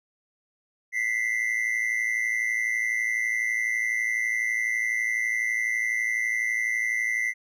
triangle tone pair together, 1974 / 2086 Hz, B6 / C7, -1 / -6 cents, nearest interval minor second, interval 95 cents, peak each -25 dBFS, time 0.92-7.34 s, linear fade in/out 50 ms, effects none

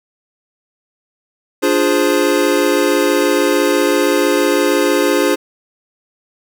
square chord, D half-diminished seventh, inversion none, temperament equal, 293.7 / 349.2 / 415.3 / 523.3 Hz, D4 / F4 / Ab4 / C5, 0 / 0 / 0 / 0 cents, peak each -18 dBFS, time 1.62-5.36 s, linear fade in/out 20 ms, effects none

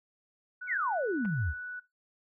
sine tone, 1480 Hz, F#6, in tune, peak -37 dBFS, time 0.61-1.8 s, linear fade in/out 10 ms
sine exponential sweep, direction down, 2339 to 65.6 Hz, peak -28 dBFS, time 0.67-1.54 s, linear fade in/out 50 ms
clicks, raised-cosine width 0.5 ms, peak -32 dBFS, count 2, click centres 1.25 / 1.256 s
effects noise-tail reverb RT60 0.2 s tail -17 dB re dry

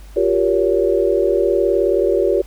sine chord, G half-diminished seventh, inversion third, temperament just, 352.8 / 392 / 470.4 / 564.5 Hz, F4 / G4 / Bb4 / Db5, +18 / 0 / +16 / +31 cents, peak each -19 / -17 / -20 / -19 dBFS, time 0.16-2.42 s, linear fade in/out 10 ms, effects added 50 Hz sine -35 dBFS peak until 2.46 s + pink hiss -48 dBFS RMS until 2.46 s

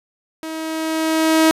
sawtooth tone with level ramp, 319.1 Hz, D#4, 44 cents sharp, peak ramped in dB -23 to -6 dBFS, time 0.43-1.51 s, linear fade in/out 0 ms, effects resampled to 32000 Hz

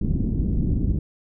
pink low-pass noise, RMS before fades -22 dBFS, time 0.01-0.99 s, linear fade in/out 5 ms, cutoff 280 Hz, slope 24 dB/octave, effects none

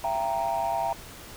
sine chord, E diminished, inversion none, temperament equal with one note detuned, 673.9 / 784 / 932.3 Hz, E5 / G5 / Bb5, +38 / 0 / 0 cents, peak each -28 dBFS, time 0.04-0.93 s, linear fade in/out 2 ms, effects tanh soft clip ceiling -19 dBFS + pink hiss -44 dBFS RMS until 1.36 s

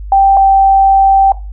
sine tone pair in turn, 783 / 779.3 Hz, G5 / G5, -2 / -10 cents, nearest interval unison, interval 8 cents, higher first, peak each -4 dBFS, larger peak neither, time 0.12-0.37 / 0.37-1.32 s, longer second, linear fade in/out 2 ms, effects noise-tail reverb RT60 0.3 s tail -17 dB re dry + added 50 Hz sine -22 dBFS peak until 1.52 s

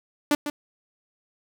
sawtooth tone with echo, 293.7 Hz, D4, in tune, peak -14 dBFS, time 0.31-0.35 s, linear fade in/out 2 ms, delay 150 ms, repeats 1, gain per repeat -9 dB, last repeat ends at 0.5 s, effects none

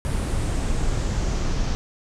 brown noise with low-pass filter sweep, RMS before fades -23 dBFS, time 0.05-1.75 s, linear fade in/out 0 ms, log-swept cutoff 10000 to 5800 Hz, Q 2.8, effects none

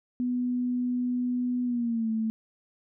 sine tone with pitch glide, 247.4 to 221.7 Hz, B3 to A3, +3 to +13 cents, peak -25 dBFS, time 0.2-2.3 s, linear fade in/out 0 ms, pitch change -190 cents, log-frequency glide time 1.64-2.1 s, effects none

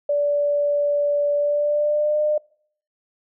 sine tone with pitch glide, 580 to 603.2 Hz, D5 to D5, -22 to +46 cents, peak -17 dBFS, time 0.09-2.38 s, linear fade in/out 5 ms, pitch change +68 cents, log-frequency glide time 1.35-2.19 s, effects noise-tail reverb RT60 0.6 s tail -25 dB re dry

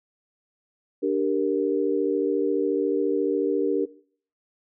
sine chord, G minor, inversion second, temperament equal, 293.7 / 392 / 466.2 Hz, D4 / G4 / Bb4, 0 / 0 / 0 cents, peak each -25 dBFS, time 1.02-3.86 s, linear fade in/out 20 ms, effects noise-tail reverb RT60 0.5 s tail -18 dB re dry

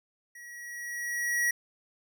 square tone with level ramp, 1915 Hz, A#6, 46 cents sharp, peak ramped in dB -46 to -24 dBFS, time 0.35-1.51 s, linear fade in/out 5 ms, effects none

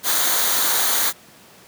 white noise with comb filter, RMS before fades -19 dBFS, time 0.03-1.13 s, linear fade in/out 50 ms, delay 0.38 ms, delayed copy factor -0.55, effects pink hiss -47 dBFS RMS until 1.67 s + high-pass 150 Hz 12 dB/octave

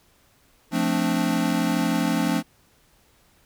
square chord, D minor seventh, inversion first, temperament equal, 174.61 / 220 / 261.6 / 293.7 Hz, F3 / A3 / C4 / D4, 0 / 0 / 0 / 0 cents, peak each -27 dBFS, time 0.71-2.43 s, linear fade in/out 50 ms, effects pink hiss -60 dBFS RMS until 3.45 s

